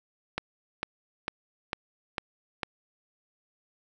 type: click train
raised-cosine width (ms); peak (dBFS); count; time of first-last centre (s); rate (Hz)
0.3; -13; 6; 0.38-2.632; 2.22
effects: none